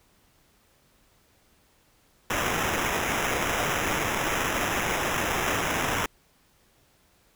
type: noise with sample-and-hold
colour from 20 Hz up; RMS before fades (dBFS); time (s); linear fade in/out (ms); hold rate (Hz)
white; -27; 2.3-6.06; 2; 4410
effects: pink hiss -63 dBFS RMS until 7.35 s